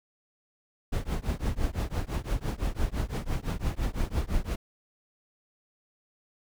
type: noise with tremolo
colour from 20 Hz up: brown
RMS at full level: -25 dBFS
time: 0.92-4.56 s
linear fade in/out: 10 ms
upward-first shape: triangle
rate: 5.9 Hz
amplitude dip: 100%
effects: none